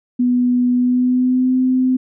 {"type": "tone with pitch glide", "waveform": "sine", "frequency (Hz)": [246.9, 256.6], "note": ["B3", "C4"], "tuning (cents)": [0, -34], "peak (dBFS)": -12, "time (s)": [0.19, 1.97], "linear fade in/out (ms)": 10, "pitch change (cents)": 66, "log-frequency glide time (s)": [0.74, 1.55], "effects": []}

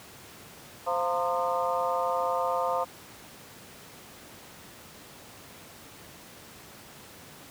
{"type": "harmonic tone with a mistuned harmonic", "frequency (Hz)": 174, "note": "F3", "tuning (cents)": -6, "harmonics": [3, 4, 5, 6, 7], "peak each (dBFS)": [-30, -31, -32, -33, -33], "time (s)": [0.86, 2.85], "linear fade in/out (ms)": 20, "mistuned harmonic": 5, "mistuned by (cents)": 81, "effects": ["pink hiss -48 dBFS RMS until 7.5 s", "high-pass 100 Hz 12 dB/octave"]}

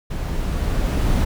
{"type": "noise with level ramp", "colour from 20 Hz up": "brown", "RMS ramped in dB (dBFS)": [-25, -17], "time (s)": [0.1, 1.25], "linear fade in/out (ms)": 10, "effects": []}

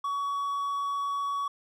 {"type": "tone", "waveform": "triangle", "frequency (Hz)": 1127, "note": "C#6", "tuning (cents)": 28, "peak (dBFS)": -26, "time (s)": [0.04, 1.48], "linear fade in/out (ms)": 5, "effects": []}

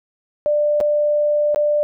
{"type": "tone with dropouts", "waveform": "sine", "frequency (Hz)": 593, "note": "D5", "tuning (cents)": 17, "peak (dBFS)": -14, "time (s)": [0.46, 1.83], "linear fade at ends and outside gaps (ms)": 0, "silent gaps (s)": [[0.803, 0.81], [1.546, 1.56]], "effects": []}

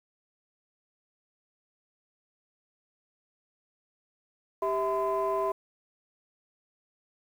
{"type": "tone cluster", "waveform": "sine", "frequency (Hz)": [392.3, 651, 1018], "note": ["G4", "E5", "C6"], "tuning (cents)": [1, -22, -48], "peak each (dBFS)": -29, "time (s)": [4.62, 5.52], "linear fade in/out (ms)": 5, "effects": ["tanh soft clip ceiling -20 dBFS", "9-bit"]}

